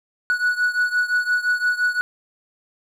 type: beating tone pair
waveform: triangle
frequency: 1469 / 1474.8 Hz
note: F#6 / F#6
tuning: -13 / -6 cents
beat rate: 5.8 Hz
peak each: -18 / -21 dBFS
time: 0.3-2.01 s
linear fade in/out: 0 ms
effects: none